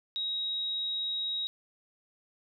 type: tone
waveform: sine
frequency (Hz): 3804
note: A#7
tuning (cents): +34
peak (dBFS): -30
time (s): 0.16-1.47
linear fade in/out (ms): 0
effects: none